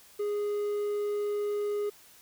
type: tone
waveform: triangle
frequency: 413.5 Hz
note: G#4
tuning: 8 cents flat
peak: -26 dBFS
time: 0.19-1.9 s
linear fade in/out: 10 ms
effects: white hiss -56 dBFS RMS until 2.21 s